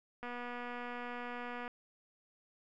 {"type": "click train", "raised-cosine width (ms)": 0.5, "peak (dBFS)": -29, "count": 353, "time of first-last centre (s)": [0.23, 1.679], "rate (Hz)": 243, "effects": []}